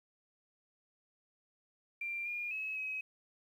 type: tone with pitch steps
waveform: sine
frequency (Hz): 2372 / 2420 / 2573 / 2544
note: D7 / D#7 / E7 / D#7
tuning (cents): +17 / -49 / -43 / +38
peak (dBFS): -36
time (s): 2.01-3.01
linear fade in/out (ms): 5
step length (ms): 250
effects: 11-bit